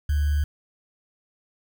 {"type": "tone with sample-and-hold", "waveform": "sine", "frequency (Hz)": 73.42, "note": "D2", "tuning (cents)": 0, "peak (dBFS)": -19, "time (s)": [0.09, 0.44], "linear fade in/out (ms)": 5, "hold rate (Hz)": 1575, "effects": []}